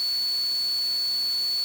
sine tone in noise, 4435 Hz, C#8, in tune, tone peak -23 dBFS, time 0-1.64 s, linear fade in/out 0 ms, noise white, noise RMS -41 dBFS, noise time 0-1.64 s, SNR +15 dB, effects none

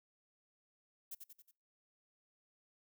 violet noise with echo, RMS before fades -45 dBFS, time 1.11-1.15 s, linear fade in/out 10 ms, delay 91 ms, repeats 4, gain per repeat -5 dB, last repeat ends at 1.514 s, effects noise-tail reverb RT60 0.4 s tail -25 dB re dry

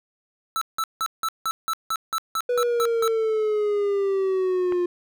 square tone bursts, 1318.5 Hz, E6, in tune, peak -23 dBFS, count 12, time 0.56-3.078 s, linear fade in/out 0 ms, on 54 ms, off 170 ms
triangle exponential sweep, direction down, 492.3 to 351.5 Hz, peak -18 dBFS, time 2.49-4.86 s, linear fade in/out 5 ms
click, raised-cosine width 0.5 ms, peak -19 dBFS, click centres 4.723 s
effects none

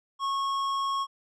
sine tone with tanh clipping, 1096 Hz, C#6, 20 cents flat, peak -28 dBFS, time 0.19-1.07 s, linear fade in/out 50 ms, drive 12 dB, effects none

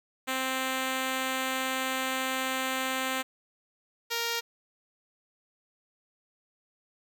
5% pulse tone pair in turn, 261.6 / 466.1 Hz, C4 / A#4, 0 / 0 cents, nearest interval minor seventh, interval 1000 cents, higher second, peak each -17 dBFS, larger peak neither, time 0.27-3.23 / 4.1-4.41 s, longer first, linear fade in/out 20 ms, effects none

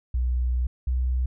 sine tone pair in turn, 61.74 / 63 Hz, B1 / B1, 0 / +35 cents, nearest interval unison, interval 35 cents, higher second, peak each -21 dBFS, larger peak neither, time 0.14-0.67 / 0.87-1.26 s, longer first, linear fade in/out 5 ms, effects none

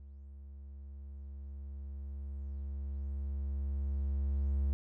triangle tone with level ramp, 69.3 Hz, C#2, in tune, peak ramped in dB -46 to -26 dBFS, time 0-4.73 s, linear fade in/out 0 ms, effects none

